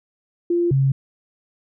sine tone pair in turn, 345.9 / 135.54 Hz, F4 / C#3, -17 / -39 cents, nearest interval octave + major third, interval 1622 cents, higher first, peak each -16 / -14 dBFS, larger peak second, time 0.5-0.71 / 0.71-0.92 s, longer neither, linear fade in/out 5 ms, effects none

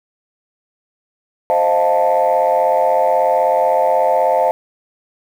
sine chord, F dominant seventh, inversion second, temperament equal, 523.3 / 622.3 / 698.5 / 880 Hz, C5 / Eb5 / F5 / A5, 0 / 0 / 0 / 0 cents, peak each -16 dBFS, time 1.5-4.51 s, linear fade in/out 0 ms, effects tanh soft clip ceiling -5 dBFS + 7-bit

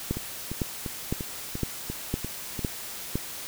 two click trains, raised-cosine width 3 ms, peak -19 / -13 dBFS, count 8 / 7, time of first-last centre 0.17-2.592 / 0.11-3.156 s, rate 2.89 / 1.97 Hz, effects white hiss -38 dBFS RMS until 3.47 s

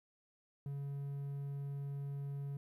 triangle tone, 140.5 Hz, C#3, 24 cents sharp, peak -37 dBFS, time 0.66-2.57 s, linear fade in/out 2 ms, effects 13-bit

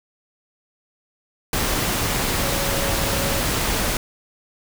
sine tone in noise, 554.4 Hz, C#5, in tune, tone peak -29 dBFS, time 2.4-3.41 s, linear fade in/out 2 ms, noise pink, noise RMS -22 dBFS, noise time 1.53-3.97 s, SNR -10 dB, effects none

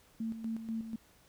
sine tone with tremolo, 224.7 Hz, A3, 37 cents sharp, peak -33 dBFS, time 0.2-0.96 s, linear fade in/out 5 ms, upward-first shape square, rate 4.1 Hz, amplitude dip 60%, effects pink hiss -64 dBFS RMS until 1.28 s

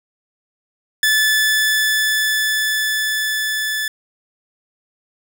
sawtooth tone with level ramp, 1738 Hz, A6, 22 cents flat, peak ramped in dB -9 to -16 dBFS, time 1.03-3.88 s, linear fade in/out 2 ms, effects none

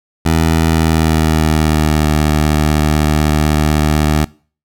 15% pulse tone with pitch glide, 81 to 76.01 Hz, E2 to D#2, -30 to -40 cents, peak -4 dBFS, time 0.25-4.25 s, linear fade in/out 10 ms, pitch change -110 cents, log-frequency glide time 0.66-2.12 s, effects noise-tail reverb RT60 0.4 s tail -22 dB re dry

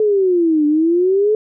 sine exponential two-way sweep, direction down then up, 436.2 to 293.7 to 435.6 Hz, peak -11 dBFS, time 0-1.35 s, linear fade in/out 2 ms, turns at 0.66 s, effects none

